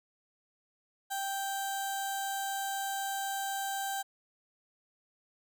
15% pulse tone with notch filter, 784 Hz, G5, in tune, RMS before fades -35 dBFS, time 1.1-4.03 s, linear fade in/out 20 ms, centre 2300 Hz, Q 0.73, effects none

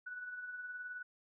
sine tone with tremolo, 1480 Hz, F#6, in tune, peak -40 dBFS, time 0.06-1.03 s, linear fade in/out 10 ms, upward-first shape triangle, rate 19 Hz, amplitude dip 50%, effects none

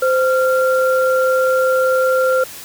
sine tone pair together, 518 / 1382.9 Hz, C5 / F6, -17 / -17 cents, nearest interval octave + perfect fourth, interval 1700 cents, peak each -13 / -18 dBFS, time 0.02-2.44 s, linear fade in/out 5 ms, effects white hiss -34 dBFS RMS until 2.64 s

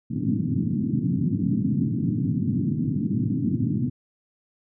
white band-pass noise, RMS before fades -24 dBFS, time 0.1-3.9 s, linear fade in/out 20 ms, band 100 to 280 Hz, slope 48 dB/octave, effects none

